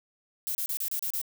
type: noise bursts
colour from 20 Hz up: violet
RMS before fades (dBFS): -31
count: 7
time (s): 0.47-1.215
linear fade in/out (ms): 0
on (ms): 79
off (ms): 32
effects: none